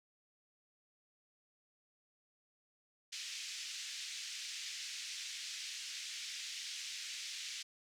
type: band-pass noise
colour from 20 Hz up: white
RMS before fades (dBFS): -45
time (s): 3.12-7.63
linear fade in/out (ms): 10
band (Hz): 2100 to 6400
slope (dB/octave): 24
effects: none